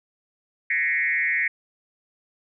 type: tone with frequency modulation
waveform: sine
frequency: 2011 Hz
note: B6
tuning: 31 cents sharp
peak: -20 dBFS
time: 0.7-1.48 s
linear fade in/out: 5 ms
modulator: 155 Hz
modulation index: 1.6
effects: none